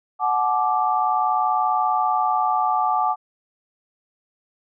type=chord; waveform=sine; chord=D major; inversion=first; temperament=equal with one note detuned; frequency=740 / 860.4 / 1174.7 Hz; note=F#5 / A5 / D6; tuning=0 / -39 / 0 cents; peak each=-22 dBFS; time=0.19-3.16 s; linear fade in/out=50 ms; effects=none